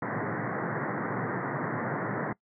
pink band-pass noise, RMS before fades -32 dBFS, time 0.02-2.33 s, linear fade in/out 5 ms, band 110 to 2000 Hz, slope 96 dB/octave, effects noise-tail reverb RT60 0.1 s tail -22 dB re dry

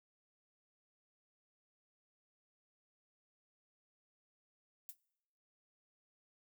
violet noise with exponential decay, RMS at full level -43 dBFS, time 4.89-4.97 s, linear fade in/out 1 ms, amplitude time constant 16 ms, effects noise-tail reverb RT60 0.9 s tail -24 dB re dry

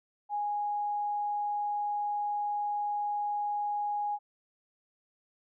sine tone, 827 Hz, G#5, 8 cents flat, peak -29 dBFS, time 0.29-4.19 s, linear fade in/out 50 ms, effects none

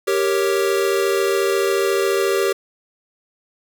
square chord, G diminished, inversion none, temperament equal, 392 / 466.2 / 554.4 Hz, G4 / Bb4 / Db5, 0 / 0 / 0 cents, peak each -19 / -23 / -25 dBFS, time 0.07-2.53 s, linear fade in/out 10 ms, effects none

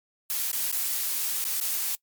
blue noise with dropouts, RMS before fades -28 dBFS, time 0.3-1.95 s, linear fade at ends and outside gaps 0 ms, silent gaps 0.515-0.53 / 0.715-0.726 / 1.441-1.451 / 1.601-1.612 s, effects noise-tail reverb RT60 0.1 s tail -24 dB re dry + MP3 96 kbps

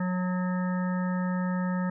harmonic tone, 182.1 Hz, F#3, 27 cents flat, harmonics 1 / 3 / 5 / 7 / 9 / 10, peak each -26 / -38 / -39 / -40 / -44 / -43 dBFS, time 0-1.9 s, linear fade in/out 5 ms, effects none

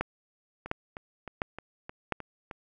two click trains, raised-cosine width 0.5 ms, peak -24 / -13 dBFS, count 7 / 4, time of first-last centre 0.66-2.512 / 0.01-2.123 s, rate 3.24 / 1.42 Hz, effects none

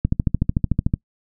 click train, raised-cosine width 5 ms, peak -5 dBFS, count 13, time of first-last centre 0.05-0.939 s, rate 13.5 Hz, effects noise-tail reverb RT60 0.1 s tail -24 dB re dry

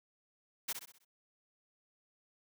white noise with echo, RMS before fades -36 dBFS, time 0.68-0.73 s, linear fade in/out 10 ms, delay 64 ms, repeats 5, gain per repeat -7 dB, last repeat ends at 1.05 s, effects high-pass 200 Hz 12 dB/octave

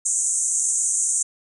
pink band-pass noise, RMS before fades -22 dBFS, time 0.05-1.23 s, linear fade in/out 10 ms, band 6400 to 9200 Hz, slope 96 dB/octave, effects none

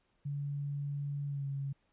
sine tone with pitch glide, 142.8 to 138.57 Hz, D3 to C#3, -48 to 0 cents, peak -34 dBFS, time 0.25-1.73 s, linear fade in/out 10 ms, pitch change -52 cents, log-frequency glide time 1.27-1.46 s, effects pink hiss -75 dBFS RMS until 1.92 s + resampled to 8000 Hz

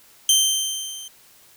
20% pulse tone with level ramp, 3125 Hz, G7, 6 cents flat, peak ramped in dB -7 to -30 dBFS, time 0.29-1.08 s, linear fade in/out 2 ms, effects white hiss -52 dBFS RMS until 1.56 s

